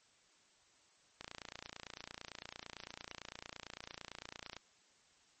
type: click train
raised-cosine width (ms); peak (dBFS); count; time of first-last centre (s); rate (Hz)
0.2; -27; 98; 1.21-4.566; 28.9
effects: white hiss -69 dBFS RMS until 5.4 s + MP3 32 kbps